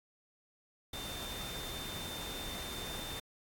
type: tone in noise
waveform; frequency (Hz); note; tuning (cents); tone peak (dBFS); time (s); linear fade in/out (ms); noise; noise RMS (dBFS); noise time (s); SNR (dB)
sine; 3592; A7; +35; -44; 0.93-3.2; 5; pink; -43; 0.93-3.2; -4
effects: AAC 64 kbps